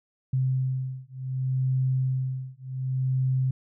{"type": "beating tone pair", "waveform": "sine", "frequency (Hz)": [130.1, 130.77], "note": ["C3", "C3"], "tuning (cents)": [-9, -1], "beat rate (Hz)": 0.67, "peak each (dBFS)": -27, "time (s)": [0.33, 3.51], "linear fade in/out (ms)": 5, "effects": []}